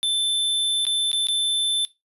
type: tone with dropouts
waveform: square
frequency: 3534 Hz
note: A7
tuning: 7 cents sharp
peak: -20 dBFS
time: 0.03-1.85 s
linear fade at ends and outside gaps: 0 ms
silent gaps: 0.852-0.867 / 1.116-1.13 / 1.27-1.285 s
effects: noise-tail reverb RT60 0.2 s tail -19 dB re dry + resampled to 32000 Hz